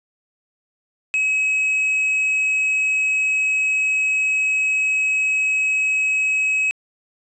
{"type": "tone", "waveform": "triangle", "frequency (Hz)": 2557, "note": "D#7", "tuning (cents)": 47, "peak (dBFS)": -15, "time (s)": [1.14, 6.71], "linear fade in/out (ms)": 0, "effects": ["resampled to 22050 Hz"]}